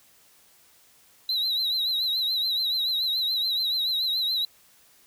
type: tone with vibrato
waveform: triangle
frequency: 3951 Hz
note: B7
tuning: in tune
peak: -22 dBFS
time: 1.29-4.45 s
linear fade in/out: 2 ms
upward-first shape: triangle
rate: 7 Hz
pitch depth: 97 cents each way
effects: white hiss -58 dBFS RMS until 5.06 s